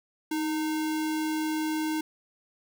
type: tone with sample-and-hold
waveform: sine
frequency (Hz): 313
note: D#4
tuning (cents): +10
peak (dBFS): -26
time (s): 0.31-2.01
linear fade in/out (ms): 5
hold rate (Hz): 1225
effects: none